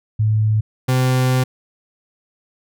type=tone pair in turn; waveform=sine / 40% pulse; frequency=108.1 / 128.37 Hz; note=A2 / C3; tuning=-30 / -33 cents; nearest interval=minor third; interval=297 cents; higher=second; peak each=-13 dBFS; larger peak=neither; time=0.19-0.61 / 0.88-1.44 s; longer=second; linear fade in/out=10 ms; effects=none